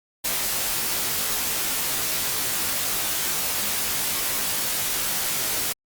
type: noise with comb filter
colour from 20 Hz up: white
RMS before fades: -25 dBFS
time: 0.24-5.73 s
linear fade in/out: 10 ms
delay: 17 ms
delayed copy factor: -0.9
effects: Opus 48 kbps